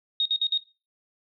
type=tone bursts; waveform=sine; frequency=3728 Hz; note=A#7; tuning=1 cent flat; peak=-20 dBFS; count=4; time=0.2-0.576 s; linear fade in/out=2 ms; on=55 ms; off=52 ms; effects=noise-tail reverb RT60 0.3 s tail -20 dB re dry